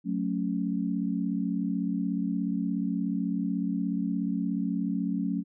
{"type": "chord", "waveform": "sine", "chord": "F# minor", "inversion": "none", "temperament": "equal with one note detuned", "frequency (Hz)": [183.4, 220, 277.2], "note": ["F#3", "A3", "C#4"], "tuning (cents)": [-15, 0, 0], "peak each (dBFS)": [-30, -31, -31], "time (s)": [0.04, 5.44], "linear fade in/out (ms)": 50, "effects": []}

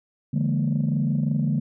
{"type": "chord", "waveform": "sine", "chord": "Bb dominant seventh", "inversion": "first", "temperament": "equal with one note detuned", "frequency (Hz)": [146.83, 170.13, 207.7, 233.1], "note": ["D3", "F3", "Ab3", "Bb3"], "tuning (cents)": [0, -45, 0, 0], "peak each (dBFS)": [-22, -28, -26, -26], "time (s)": [0.33, 1.6], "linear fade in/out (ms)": 10, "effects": ["tanh soft clip ceiling -14 dBFS"]}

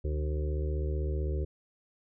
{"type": "harmonic tone with a mistuned harmonic", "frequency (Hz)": 75.6, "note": "D#2", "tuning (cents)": -49, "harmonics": [1, 2, 4, 5, 6, 7], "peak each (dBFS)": [-29, -39, -45, -39, -44, -45], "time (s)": [0.04, 1.45], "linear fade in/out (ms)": 10, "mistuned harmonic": 1, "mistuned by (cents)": -81, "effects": []}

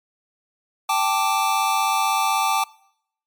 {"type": "chord", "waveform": "square", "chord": "G suspended second", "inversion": "none", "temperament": "equal", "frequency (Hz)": [784, 880, 1174.7], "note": ["G5", "A5", "D6"], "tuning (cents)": [0, 0, 0], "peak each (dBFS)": [-24, -23, -23], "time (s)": [0.89, 2.64], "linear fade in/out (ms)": 5, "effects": ["noise-tail reverb RT60 0.7 s tail -23 dB re dry", "MP3 96 kbps"]}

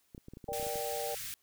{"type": "clicks", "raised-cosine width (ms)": 3, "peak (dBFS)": -34, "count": 12, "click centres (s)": [0.148, 0.179, 0.284, 0.336, 0.371, 0.442, 0.489, 0.52, 0.598, 0.628, 0.667, 0.757]}
{"type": "chord", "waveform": "sine", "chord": "G minor", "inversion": "first", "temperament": "just", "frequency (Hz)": [470.4, 588, 784], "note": ["Bb4", "D5", "G5"], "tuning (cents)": [16, 2, 0], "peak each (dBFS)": -39, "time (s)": [0.48, 1.15], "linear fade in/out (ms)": 5}
{"type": "band-stop noise", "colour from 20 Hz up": "white", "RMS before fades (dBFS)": -41, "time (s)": [0.53, 1.34], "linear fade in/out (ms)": 0, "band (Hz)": [170, 1500], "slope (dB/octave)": 24}
{"effects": ["white hiss -72 dBFS RMS until 1.42 s"]}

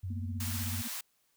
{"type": "tone with vibrato", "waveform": "sine", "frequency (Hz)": 93, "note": "F#2", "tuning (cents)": 9, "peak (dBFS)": -34, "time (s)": [0.03, 0.82], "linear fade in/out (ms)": 10, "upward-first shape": "sine", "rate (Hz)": 16, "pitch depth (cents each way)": 77}
{"type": "tone with tremolo", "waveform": "sine", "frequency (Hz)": 233.1, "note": "A#3", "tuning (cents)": 0, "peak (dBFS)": -37, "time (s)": [0.1, 0.88], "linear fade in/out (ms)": 5, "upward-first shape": "sine", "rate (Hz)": 16, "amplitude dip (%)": 90}
{"type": "high-pass noise", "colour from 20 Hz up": "white", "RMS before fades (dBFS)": -39, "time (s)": [0.4, 1.01], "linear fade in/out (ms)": 5, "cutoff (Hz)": 740, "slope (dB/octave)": 24}
{"effects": ["white hiss -73 dBFS RMS until 1.36 s"]}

